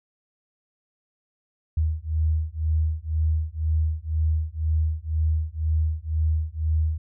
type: beating tone pair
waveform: sine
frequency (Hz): 77.78 / 79.78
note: D#2 / D#2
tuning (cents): 0 / +44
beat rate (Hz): 2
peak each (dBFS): -24 / -24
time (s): 1.77-6.98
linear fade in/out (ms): 5
effects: none